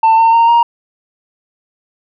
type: tone with pitch steps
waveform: sine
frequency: 894 / 908.6 / 923.4 / 938.4 Hz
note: A5 / A#5 / A#5 / A#5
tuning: +27 / -45 / -17 / +11 cents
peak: -3 dBFS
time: 0.03-0.63 s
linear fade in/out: 5 ms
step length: 150 ms
effects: tanh soft clip ceiling -5 dBFS